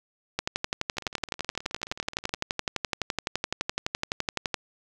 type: two click trains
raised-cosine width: 0.2 ms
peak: -9 / -23 dBFS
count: 50 / 27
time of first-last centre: 0.39-4.543 / 0.97-2.346 s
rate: 11.8 / 18.9 Hz
effects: none